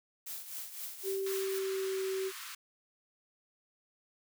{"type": "noise with tremolo", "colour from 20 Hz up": "blue", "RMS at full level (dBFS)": -40, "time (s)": [0.26, 1.59], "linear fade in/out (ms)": 10, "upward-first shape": "triangle", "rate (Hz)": 3.9, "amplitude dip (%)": 70}
{"type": "tone with pitch glide", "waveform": "sine", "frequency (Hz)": [387.6, 381.8], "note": ["G4", "G4"], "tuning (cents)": [-20, -46], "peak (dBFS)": -32, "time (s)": [1.03, 2.32], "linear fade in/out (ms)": 50, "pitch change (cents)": -26, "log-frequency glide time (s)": [1.26, 2]}
{"type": "high-pass noise", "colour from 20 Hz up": "pink", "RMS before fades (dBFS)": -45, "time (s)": [1.26, 2.55], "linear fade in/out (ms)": 5, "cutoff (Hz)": 1100, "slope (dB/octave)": 48}
{"effects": []}